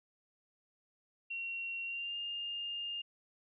sine tone with pitch glide, 2740 to 2817 Hz, F7 to F7, -34 to +14 cents, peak -37 dBFS, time 1.3-3.02 s, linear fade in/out 10 ms, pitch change +48 cents, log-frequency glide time 1.84-2.17 s, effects none

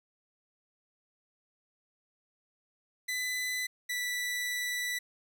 sawtooth tone pair in turn, 2002 / 1969.9 Hz, B6 / B6, +23 / -5 cents, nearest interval unison, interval 28 cents, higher first, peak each -28 dBFS, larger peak neither, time 3.08-3.67 / 3.89-4.99 s, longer second, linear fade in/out 10 ms, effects none

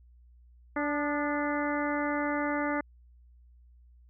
harmonic tone with a mistuned harmonic, 291.6 Hz, D4, 12 cents flat, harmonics 1 / 2 / 3 / 4 / 5 / 6 / 7, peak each -31 / -34 / -36 / -37 / -38 / -39 / -39 dBFS, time 0.76-2.81 s, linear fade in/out 5 ms, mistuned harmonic 4, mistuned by +50 cents, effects added 60 Hz sine -54 dBFS peak until 4.09 s

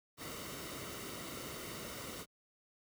pink noise with comb filter, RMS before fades -45 dBFS, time 0.17-2.26 s, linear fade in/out 50 ms, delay 1.2 ms, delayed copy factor -0.55, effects high-pass 60 Hz 12 dB/octave

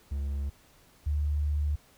triangle / sine tone pair in turn, 70 / 73.81 Hz, C#2 / D2, +18 / +9 cents, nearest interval minor second, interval 91 cents, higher second, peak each -27 / -25 dBFS, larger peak second, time 0.11-0.5 / 1.06-1.76 s, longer second, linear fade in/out 10 ms, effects pink hiss -60 dBFS RMS until 1.97 s

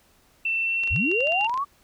sine tone with pitch glide, 2683 to 2774 Hz, E7 to F7, +30 to -12 cents, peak -22 dBFS, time 0.45-1.47 s, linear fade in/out 5 ms, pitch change +58 cents, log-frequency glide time 0.59-1.27 s
clicks, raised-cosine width 0.2 ms, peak -22 dBFS, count 12, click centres 0.836 / 0.875 / 0.962 / 1.115 / 1.206 / 1.272 / 1.322 / 1.411 / 1.446 / 1.496 / 1.541 / 1.576 s
sine linear sweep, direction up, 43.65 to 1169 Hz, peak -23 dBFS, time 0.9-1.65 s, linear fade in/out 20 ms
effects pink hiss -60 dBFS RMS until 1.83 s

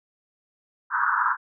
white band-pass noise, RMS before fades -23 dBFS, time 0.9-1.37 s, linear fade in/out 50 ms, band 920 to 1600 Hz, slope 96 dB/octave, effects none

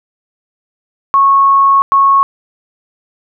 sine tone bursts at uneven times, 1100 Hz, C#6, 14 cents flat, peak -5 dBFS, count 2, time 1.14-1.82 / 1.92-2.23 s, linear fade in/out 0 ms, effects none

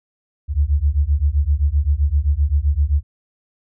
sine beating tone pair, 68.8 / 76.5 Hz, C#2 / D#2, -12 / -29 cents, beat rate 7.7 Hz, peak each -17 dBFS, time 0.48-3.03 s, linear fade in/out 50 ms, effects none

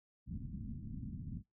white low-pass noise, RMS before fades -44 dBFS, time 0.26-1.43 s, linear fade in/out 50 ms, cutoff 240 Hz, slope 48 dB/octave, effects noise-tail reverb RT60 0.2 s tail -25 dB re dry

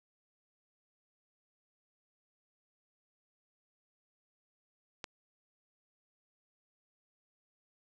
click, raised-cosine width 0.2 ms, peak -22 dBFS, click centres 5.042 s, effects none

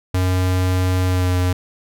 square tone with pitch glide, 92 to 90.47 Hz, F#2 to F#2, -9 to -38 cents, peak -16 dBFS, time 0.14-1.53 s, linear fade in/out 5 ms, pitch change -29 cents, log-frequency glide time 1.06-1.32 s, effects none

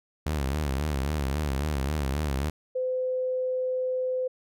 sawtooth tone with vibrato, 71.5 Hz, D2, 46 cents flat, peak -22 dBFS, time 0.26-2.5 s, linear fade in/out 5 ms, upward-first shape sine, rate 3.7 Hz, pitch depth 140 cents each way
sine tone, 511 Hz, C5, 41 cents flat, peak -25 dBFS, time 2.75-4.28 s, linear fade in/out 10 ms
effects none

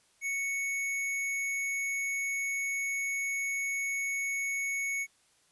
square tone, 2217 Hz, C#7, in tune, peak -31 dBFS, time 0.21-5.07 s, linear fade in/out 50 ms, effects white hiss -67 dBFS RMS until 5.51 s + resampled to 24000 Hz

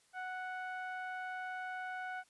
sawtooth tone with low-pass filter, 740 Hz, F#5, in tune, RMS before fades -42 dBFS, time 0.13-2.24 s, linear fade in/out 50 ms, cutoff 1700 Hz, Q 2.3, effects white hiss -70 dBFS RMS until 2.29 s + resampled to 24000 Hz

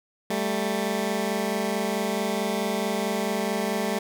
15% pulse tone pair together, 196.65 / 221.2 Hz, G3 / A3, +6 / +9 cents, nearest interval major second, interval 203 cents, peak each -21 dBFS, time 0.3-3.99 s, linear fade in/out 5 ms, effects none

